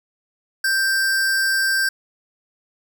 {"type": "tone pair together", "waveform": "square", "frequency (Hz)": [1572, 5352], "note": ["G6", "E8"], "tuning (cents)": [4, 25], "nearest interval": "octave + major sixth", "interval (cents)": 2121, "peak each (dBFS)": [-18, -29], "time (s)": [0.64, 1.89], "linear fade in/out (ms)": 5, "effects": ["9-bit"]}